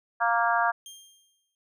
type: harmonic tone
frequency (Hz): 233.1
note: A#3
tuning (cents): 0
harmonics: 3 / 4 / 5 / 6 / 7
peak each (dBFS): -26 / -27 / -28 / -29 / -29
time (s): 0.2-0.72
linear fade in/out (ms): 20
type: tone with exponential decay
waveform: 20% pulse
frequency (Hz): 3197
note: G7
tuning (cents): +33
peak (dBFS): -35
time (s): 0.86-1.55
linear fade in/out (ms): 1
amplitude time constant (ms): 150
effects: none